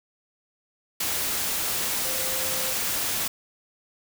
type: tone in noise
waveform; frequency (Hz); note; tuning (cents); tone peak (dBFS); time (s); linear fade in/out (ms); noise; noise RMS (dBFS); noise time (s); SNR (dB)
sine; 522; C5; -4; -37; 2.05-2.73; 5; white; -27; 1-3.28; -13
effects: none